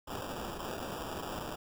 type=noise with sample-and-hold; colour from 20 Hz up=blue; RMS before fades=-40 dBFS; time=0.07-1.56 s; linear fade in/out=10 ms; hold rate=2100 Hz; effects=none